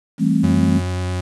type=chord; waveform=sine; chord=A minor seventh; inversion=second; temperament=just; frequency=165 / 198 / 220 / 264 Hz; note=E3 / G3 / A3 / C4; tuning=+2 / +18 / 0 / +16 cents; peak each=-19 dBFS; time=0.18-0.82 s; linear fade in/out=50 ms
type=tone with vibrato; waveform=40% pulse; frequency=90.9 Hz; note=F#2; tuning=30 cents flat; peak=-19 dBFS; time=0.43-1.21 s; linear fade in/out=10 ms; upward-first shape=sine; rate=9.2 Hz; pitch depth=16 cents each way
effects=resampled to 24000 Hz + 7-bit